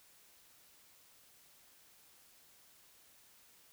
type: silence
effects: white hiss -64 dBFS RMS until 3.72 s